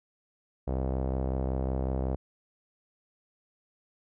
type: tone with low-pass filter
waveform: sawtooth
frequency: 65.41 Hz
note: C2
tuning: in tune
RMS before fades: -30 dBFS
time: 0.67-2.16 s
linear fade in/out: 10 ms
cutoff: 630 Hz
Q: 1.8
effects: none